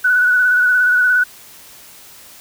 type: tone with vibrato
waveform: sine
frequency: 1480 Hz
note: F#6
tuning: in tune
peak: -10 dBFS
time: 0.04-1.24 s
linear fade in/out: 10 ms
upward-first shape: square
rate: 17 Hz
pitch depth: 23 cents each way
effects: white hiss -41 dBFS RMS until 2.4 s